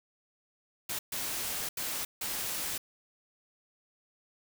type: noise bursts at uneven times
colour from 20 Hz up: white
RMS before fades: -35 dBFS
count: 4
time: 0.89-0.99 / 1.12-1.69 / 1.77-2.05 / 2.21-2.78 s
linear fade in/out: 5 ms
effects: none